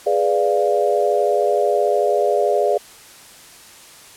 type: chord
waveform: sine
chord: G# diminished seventh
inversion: none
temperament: equal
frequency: 415.3 / 493.9 / 587.3 / 698.5 Hz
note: G#4 / B4 / D5 / F5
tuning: 0 / 0 / 0 / 0 cents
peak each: -19 / -22 / -19 / -21 dBFS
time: 0.06-2.78 s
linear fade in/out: 10 ms
effects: white hiss -43 dBFS RMS until 4.16 s + low-pass 11000 Hz 12 dB/octave